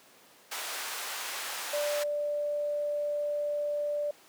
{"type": "band-pass noise", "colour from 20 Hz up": "pink", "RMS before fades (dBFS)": -37, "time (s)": [0.51, 2.04], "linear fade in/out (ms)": 10, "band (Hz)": [850, 16000], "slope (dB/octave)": 12}
{"type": "tone", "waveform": "sine", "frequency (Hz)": 587.3, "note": "D5", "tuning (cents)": 0, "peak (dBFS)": -28, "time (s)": [1.73, 4.11], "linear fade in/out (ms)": 5}
{"effects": ["pink hiss -57 dBFS RMS until 4.28 s", "high-pass 300 Hz 12 dB/octave"]}